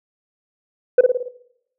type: tone with echo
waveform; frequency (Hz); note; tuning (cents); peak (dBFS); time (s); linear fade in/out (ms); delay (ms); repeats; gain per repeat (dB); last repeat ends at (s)
sine; 500; B4; +21; -3; 0.98-1.01; 5; 55; 5; -5; 1.285
effects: noise-tail reverb RT60 0.8 s tail -20 dB re dry + tanh soft clip ceiling -5 dBFS